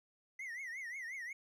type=tone with vibrato; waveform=triangle; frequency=2000 Hz; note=B6; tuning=21 cents sharp; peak=-40 dBFS; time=0.39-1.33 s; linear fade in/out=5 ms; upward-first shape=triangle; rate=5.6 Hz; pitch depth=190 cents each way; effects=none